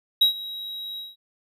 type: tone with ADSR envelope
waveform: triangle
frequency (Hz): 3838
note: A#7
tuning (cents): +50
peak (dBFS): -11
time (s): 0.21-1.16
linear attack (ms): 8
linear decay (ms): 110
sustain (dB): -19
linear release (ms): 180
effects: none